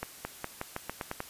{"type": "accelerating click train", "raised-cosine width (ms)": 0.5, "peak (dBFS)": -18, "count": 9, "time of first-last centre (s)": [0.03, 1.204], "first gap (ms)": 220, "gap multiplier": 0.88, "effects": ["white hiss -49 dBFS RMS until 1.29 s", "resampled to 32000 Hz"]}